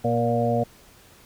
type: harmonic tone with a mistuned harmonic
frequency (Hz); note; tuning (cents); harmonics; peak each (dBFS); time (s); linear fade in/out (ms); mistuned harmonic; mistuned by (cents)
118.2; A#2; +24; 1 / 2 / 4 / 5 / 6; -26 / -26 / -26 / -26 / -26; 0.04-0.64; 10; 5; -23
effects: pink hiss -52 dBFS RMS until 1.25 s